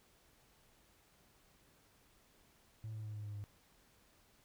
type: tone with pitch steps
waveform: triangle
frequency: 110 / 108.42 / 106.87 / 105.34 / 103.83 / 102.34 Hz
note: A2 / A2 / A2 / G#2 / G#2 / G#2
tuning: 0 / -25 / -50 / +25 / 0 / -25 cents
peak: -39 dBFS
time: 2.84-3.44 s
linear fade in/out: 0 ms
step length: 100 ms
effects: tanh soft clip ceiling -38 dBFS + pink hiss -69 dBFS RMS until 4.44 s